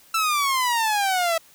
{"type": "exponential sweep", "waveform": "sawtooth", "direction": "down", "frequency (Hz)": [1341, 649], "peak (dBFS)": -16, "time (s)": [0.14, 1.38], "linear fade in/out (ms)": 5, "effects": ["white hiss -53 dBFS RMS until 1.54 s"]}